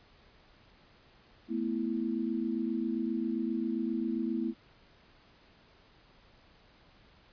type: chord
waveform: sine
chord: A suspended second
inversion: none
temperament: just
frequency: 220 / 247.5 / 330 Hz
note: A3 / B3 / E4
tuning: 0 / +4 / +2 cents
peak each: -34 dBFS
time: 1.48-4.54 s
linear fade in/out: 50 ms
effects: pink hiss -61 dBFS RMS until 7.32 s + resampled to 11025 Hz